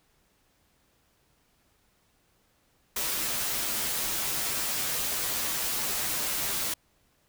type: noise with comb filter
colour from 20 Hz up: white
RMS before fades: -30 dBFS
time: 2.96-6.74 s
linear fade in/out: 5 ms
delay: 11 ms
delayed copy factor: -0.65
effects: pink hiss -68 dBFS RMS until 7.28 s